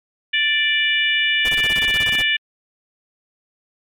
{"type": "harmonic tone", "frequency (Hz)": 587.3, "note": "D5", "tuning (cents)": 0, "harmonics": [3, 4, 5, 6], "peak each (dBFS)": [-20, -20, -20, -26], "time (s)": [0.33, 2.37], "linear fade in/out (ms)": 10}
{"type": "noise bursts", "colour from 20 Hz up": "pink", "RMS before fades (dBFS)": -29, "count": 13, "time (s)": [1.45, 2.219], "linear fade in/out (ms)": 2, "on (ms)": 37, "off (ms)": 24}
{"effects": ["MP3 64 kbps"]}